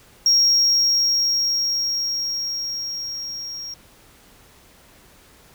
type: tone with level ramp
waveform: triangle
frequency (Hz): 5588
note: F8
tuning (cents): 0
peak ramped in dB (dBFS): -10 to -29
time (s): 0.26-3.74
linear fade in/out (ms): 2
effects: tanh soft clip ceiling -8 dBFS + pink hiss -51 dBFS RMS until 5.54 s